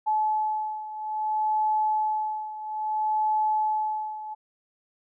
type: beating tone pair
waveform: sine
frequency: 860 / 860.6 Hz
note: A5 / A5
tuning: -40 / -39 cents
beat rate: 0.6 Hz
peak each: -25 / -29 dBFS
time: 0.06-4.35 s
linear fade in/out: 20 ms
effects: none